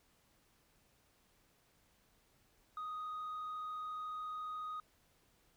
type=tone with frequency modulation; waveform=sine; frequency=1246 Hz; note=D#6; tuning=2 cents sharp; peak=-38 dBFS; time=2.77-4.8 s; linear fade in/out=2 ms; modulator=34.1 Hz; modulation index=0.32; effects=tanh soft clip ceiling -39 dBFS + pink hiss -72 dBFS RMS until 5.56 s